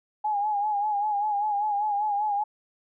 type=tone with vibrato; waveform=sine; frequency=830.6 Hz; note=G#5; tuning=in tune; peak=-23 dBFS; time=0.24-2.44 s; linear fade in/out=10 ms; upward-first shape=sine; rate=5.1 Hz; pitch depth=58 cents each way; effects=none